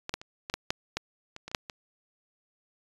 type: clicks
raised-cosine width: 0.2 ms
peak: -16 / -12 / -26 / -18 / -11 / -9 / -12 / -24 / -23 / -26 / -6 / -21 dBFS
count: 12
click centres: 0.094 / 0.14 / 0.215 / 0.499 / 0.54 / 0.705 / 0.97 / 1.364 / 1.48 / 1.515 / 1.548 / 1.698 s
effects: resampled to 24000 Hz